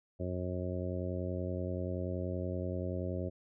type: harmonic tone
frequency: 90.5 Hz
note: F#2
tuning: 38 cents flat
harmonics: 1 / 2 / 3 / 4 / 5 / 6 / 7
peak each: -37 / -41 / -43 / -42 / -47 / -42 / -45 dBFS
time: 0.19-3.3 s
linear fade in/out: 20 ms
effects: none